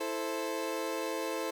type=chord; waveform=30% pulse; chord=A minor; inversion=second; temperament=equal; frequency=329.6 / 440 / 523.3 Hz; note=E4 / A4 / C5; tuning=0 / 0 / 0 cents; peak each=-35 / -35 / -34 dBFS; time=0-1.51 s; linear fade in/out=10 ms; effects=none